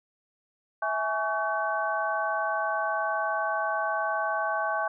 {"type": "tone cluster", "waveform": "sine", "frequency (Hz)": [653, 834, 1125, 1528], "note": ["E5", "G#5", "C#6", "G6"], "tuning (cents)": [-17, 7, 25, -45], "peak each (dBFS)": -31, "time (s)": [0.82, 4.88], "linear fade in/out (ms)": 5, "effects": []}